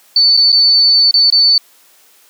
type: tone with dropouts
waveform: sine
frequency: 4505 Hz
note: C#8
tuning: 27 cents sharp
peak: -6 dBFS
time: 0.16-1.58 s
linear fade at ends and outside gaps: 2 ms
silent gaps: 0.368-0.373 / 0.52-0.526 / 1.111-1.14 / 1.302-1.324 s
effects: white hiss -48 dBFS RMS until 2.29 s + high-pass 300 Hz 12 dB/octave